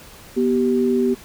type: tone pair together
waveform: sine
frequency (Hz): 244.2 / 387.6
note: B3 / G4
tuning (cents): -19 / -20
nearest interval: minor sixth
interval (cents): 799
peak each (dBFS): -18 / -18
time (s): 0.36-1.15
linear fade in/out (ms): 20
effects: pink hiss -43 dBFS RMS until 1.24 s